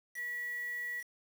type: tone with quantisation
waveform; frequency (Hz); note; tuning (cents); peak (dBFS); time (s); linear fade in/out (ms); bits
sine; 1938; B6; -33; -36; 0.14-1.04; 50; 8
effects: none